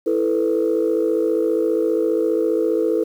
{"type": "chord", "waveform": "sine", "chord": "E suspended fourth", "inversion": "none", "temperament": "just", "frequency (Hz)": [329.6, 439.5, 494.4], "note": ["E4", "A4", "B4"], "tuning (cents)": [0, -2, 2], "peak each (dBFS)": [-20, -19, -21], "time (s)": [0.06, 3.04], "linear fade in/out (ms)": 10, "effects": ["tanh soft clip ceiling -9 dBFS", "8-bit"]}